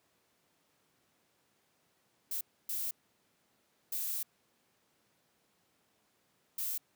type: noise bursts at uneven times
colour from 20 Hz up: violet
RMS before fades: -36 dBFS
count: 4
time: 2.31-2.41 / 2.69-2.91 / 3.92-4.23 / 6.58-6.78 s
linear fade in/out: 5 ms
effects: pink hiss -73 dBFS RMS until 6.95 s + high-pass 150 Hz 12 dB/octave